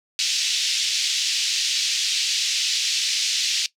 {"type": "band-pass noise", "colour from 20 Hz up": "white", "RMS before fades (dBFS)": -23, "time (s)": [0.19, 3.66], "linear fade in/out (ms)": 0, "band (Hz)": [2700, 5800], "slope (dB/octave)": 24, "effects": ["noise-tail reverb RT60 0.1 s tail -18 dB re dry"]}